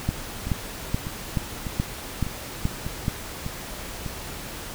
two click trains, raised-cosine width 5 ms, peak -10 / -18 dBFS, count 8 / 7, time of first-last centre 0.09-3.081 / 0.47-4.063 s, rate 2.34 / 1.67 Hz, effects pink hiss -36 dBFS RMS until 4.74 s

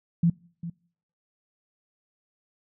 sine tone with echo, 169.6 Hz, E3, 50 cents sharp, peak -17 dBFS, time 0.23-0.3 s, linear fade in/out 5 ms, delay 400 ms, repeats 1, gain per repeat -14 dB, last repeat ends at 0.7 s, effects noise-tail reverb RT60 0.6 s tail -25 dB re dry

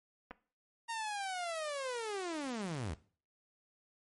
clicks, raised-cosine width 0.5 ms, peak -31 dBFS, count 2, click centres 0.309 / 0.313 s
sawtooth linear sweep, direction down, 932.3 to 65.41 Hz, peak -33 dBFS, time 0.88-2.95 s, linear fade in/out 20 ms
effects noise-tail reverb RT60 0.4 s tail -17 dB re dry + MP3 48 kbps

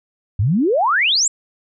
sine exponential sweep, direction up, 88.7 to 7902 Hz, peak -13 dBFS, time 0.39-1.28 s, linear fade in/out 5 ms, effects none

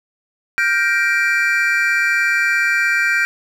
triangle chord, G minor seventh, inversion third, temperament just, 1411.2 / 1568 / 1881.6 / 2352 Hz, F6 / G6 / Bb6 / D7, +18 / 0 / +16 / +2 cents, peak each -20 / -16 / -20 / -17 dBFS, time 0.58-3.25 s, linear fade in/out 0 ms, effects none

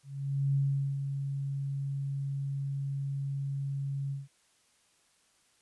sine tone with ADSR envelope, 138.59 Hz, C#3, in tune, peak -24 dBFS, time 0.03-4.28 s, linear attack 520 ms, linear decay 420 ms, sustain -7 dB, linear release 170 ms, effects white hiss -68 dBFS RMS until 5.61 s + resampled to 24000 Hz

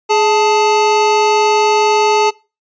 square tone pair together, 419.7 / 877.8 Hz, G#4 / A5, +18 / -4 cents, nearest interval octave + minor second, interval 1278 cents, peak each -13 dBFS, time 0.09-2.31 s, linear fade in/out 20 ms, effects noise-tail reverb RT60 0.3 s tail -23 dB re dry + resampled to 16000 Hz

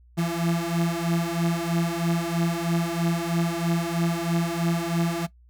35% pulse beating tone pair, 167.3 / 170.4 Hz, E3 / F3, +26 / -42 cents, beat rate 3.1 Hz, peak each -24 dBFS, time 0.17-5.27 s, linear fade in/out 20 ms, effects noise-tail reverb RT60 0.1 s tail -18 dB re dry + added 60 Hz sine -51 dBFS peak until 5.49 s

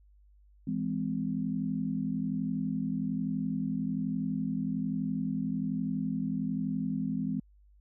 sine chord, E augmented, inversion none, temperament just, 164.81 / 206 / 257.5 Hz, E3 / G#3 / B#3, 0 / -14 / -28 cents, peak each -35 / -33 / -33 dBFS, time 0.67-7.4 s, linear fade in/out 5 ms, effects added 50 Hz sine -57 dBFS peak until 7.8 s

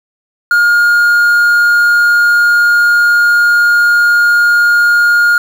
triangle tone with quantisation, 1421 Hz, F6, 30 cents sharp, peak -4 dBFS, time 0.51-5.38 s, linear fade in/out 2 ms, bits 5, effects none

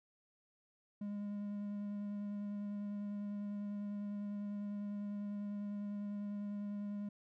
triangle tone with vibrato, 204.7 Hz, G#3, 25 cents flat, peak -37 dBFS, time 1.01-7.09 s, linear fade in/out 5 ms, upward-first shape sine, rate 10 Hz, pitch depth 12 cents each way, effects none

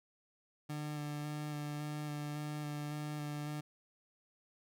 30% pulse tone with vibrato, 148.8 Hz, D3, 23 cents sharp, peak -36 dBFS, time 0.69-3.61 s, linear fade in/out 10 ms, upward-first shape square, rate 1.8 Hz, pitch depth 12 cents each way, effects none

